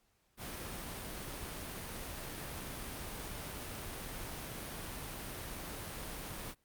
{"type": "noise", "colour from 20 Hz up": "pink", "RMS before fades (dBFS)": -43, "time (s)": [0.37, 6.55], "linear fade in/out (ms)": 50, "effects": ["pink hiss -75 dBFS RMS until 6.64 s", "Opus 48 kbps"]}